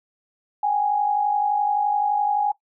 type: tone pair together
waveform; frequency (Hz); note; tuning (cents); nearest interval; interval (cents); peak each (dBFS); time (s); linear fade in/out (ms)
sine; 777.3 / 829; G5 / G#5; -15 / -3; minor second; 112; -26 / -19; 0.63-2.52; 5
effects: noise-tail reverb RT60 0.1 s tail -17 dB re dry